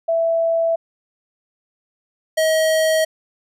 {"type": "tone pair in turn", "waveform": ["sine", "square"], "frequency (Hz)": [662, 635.3], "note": ["E5", "D#5"], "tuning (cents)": [7, 36], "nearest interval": "minor second", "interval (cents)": 71, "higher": "first", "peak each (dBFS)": -15, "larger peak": "neither", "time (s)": [[0.08, 0.76], [2.37, 3.05]], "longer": "neither", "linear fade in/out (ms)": 10, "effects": ["resampled to 32000 Hz"]}